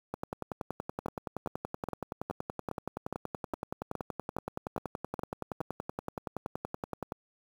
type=two click trains; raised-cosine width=1 ms; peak=-20 / -20 dBFS; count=75 / 12; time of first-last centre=0.14-7.121 / 1.06-5.605 s; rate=10.6 / 2.42 Hz; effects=high-pass 80 Hz 12 dB/octave + 8-bit